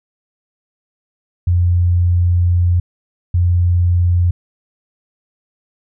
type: tone bursts at uneven times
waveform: sine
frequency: 88 Hz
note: F2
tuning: 14 cents sharp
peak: -10 dBFS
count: 2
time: 1.47-2.8 / 3.34-4.31 s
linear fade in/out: 5 ms
effects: none